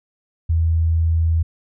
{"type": "tone", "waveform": "sine", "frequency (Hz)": 81.9, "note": "E2", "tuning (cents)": -11, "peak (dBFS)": -14, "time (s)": [0.49, 1.43], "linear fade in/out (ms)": 10, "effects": []}